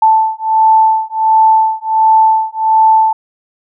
sine beating tone pair, 880 / 881.4 Hz, A5 / A5, 0 / +3 cents, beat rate 1.4 Hz, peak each -10 dBFS, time 0.02-3.13 s, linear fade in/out 5 ms, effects none

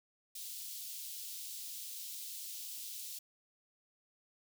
white high-pass noise, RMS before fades -45 dBFS, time 0.35-3.19 s, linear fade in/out 5 ms, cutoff 3200 Hz, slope 24 dB/octave, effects none

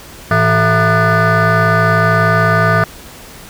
sine tone with frequency modulation, 659.3 Hz, E5, in tune, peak -6 dBFS, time 0.31-2.84 s, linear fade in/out 2 ms, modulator 275 Hz, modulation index 3.6, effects tanh soft clip ceiling -7 dBFS + pink hiss -35 dBFS RMS until 3.49 s

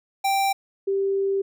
square / sine tone pair in turn, 784 / 392 Hz, G5 / G4, 0 / 0 cents, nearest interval octave, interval 1200 cents, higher first, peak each -20 dBFS, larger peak neither, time 0.24-0.53 / 0.87-1.42 s, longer second, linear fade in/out 10 ms, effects none

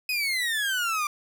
30% pulse exponential sweep, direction down, 2540 to 1174.7 Hz, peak -22 dBFS, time 0.09-1.07 s, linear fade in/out 2 ms, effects 10-bit

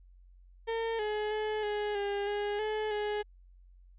35% pulse tone with pitch steps, 454.8 / 423.1 / 428.4 / 416.9 / 403.8 / 411.4 / 429.5 / 418.1 Hz, A#4 / G#4 / A4 / G#4 / G#4 / G#4 / A4 / G#4, -43 / +32 / -46 / +7 / -49 / -16 / -42 / +12 cents, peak -29 dBFS, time 0.67-3.23 s, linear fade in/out 20 ms, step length 320 ms, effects added 45 Hz sine -54 dBFS peak until 3.98 s + resampled to 8000 Hz

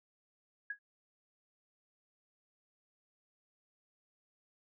sine tone with exponential decay, 1661.2 Hz, G#6, in tune, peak -33 dBFS, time 0.7-0.79 s, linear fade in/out 5 ms, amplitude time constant 18 ms, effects none

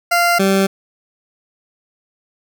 20% pulse tone pair in turn, 694 / 194.13 Hz, F5 / G3, -11 / -17 cents, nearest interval octave + minor seventh, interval 2206 cents, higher first, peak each -7 dBFS, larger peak neither, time 0.11-0.39 / 0.39-0.67 s, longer neither, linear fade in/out 10 ms, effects none

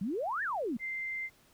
sine exponential two-way sweep, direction up then down, 174.61 to 1864.7 to 208.9 Hz, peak -31 dBFS, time 0.01-0.77 s, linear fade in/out 5 ms, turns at 0.43 s
sine tone, 2085 Hz, C7, 7 cents flat, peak -34 dBFS, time 0.79-1.3 s, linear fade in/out 50 ms
effects pink hiss -64 dBFS RMS until 1.53 s

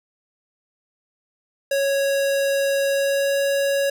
square tone with pitch glide, 553 to 556.5 Hz, C#5 to C#5, -4 to +7 cents, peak -19 dBFS, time 1.71-3.9 s, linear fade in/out 5 ms, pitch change +11 cents, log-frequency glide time 2.88-3.38 s, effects none

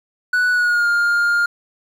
triangle tone with pitch glide, 1480 to 1409.1 Hz, F#6 to F6, 0 to +15 cents, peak -12 dBFS, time 0.33-1.46 s, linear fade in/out 5 ms, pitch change -85 cents, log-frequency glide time 0.51-0.88 s, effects 8-bit

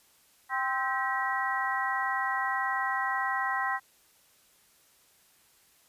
harmonic tone with a mistuned harmonic, 261.6 Hz, C4, in tune, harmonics 3 / 4 / 5 / 6 / 7, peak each -33 / -32 / -37 / -36 / -32 dBFS, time 0.49-3.8 s, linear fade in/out 50 ms, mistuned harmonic 7, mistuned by +80 cents, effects white hiss -63 dBFS RMS until 5.88 s + resampled to 32000 Hz

